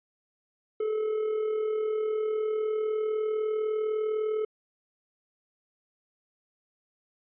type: tone with amplitude modulation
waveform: triangle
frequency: 432 Hz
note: A4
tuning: 32 cents flat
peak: -22 dBFS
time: 0.8-4.45 s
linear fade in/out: 5 ms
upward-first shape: sine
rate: 39.9 Hz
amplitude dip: 45%
effects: resampled to 8000 Hz